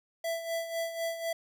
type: tone with tremolo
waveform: square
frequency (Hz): 664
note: E5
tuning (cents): +12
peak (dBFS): -30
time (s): 0.24-1.33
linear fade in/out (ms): 5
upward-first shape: sine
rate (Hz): 4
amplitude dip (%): 65
effects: none